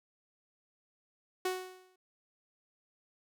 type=tone with exponential decay; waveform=sawtooth; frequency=370 Hz; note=F#4; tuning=in tune; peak=-25 dBFS; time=1.45-1.96 s; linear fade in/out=5 ms; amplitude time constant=110 ms; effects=none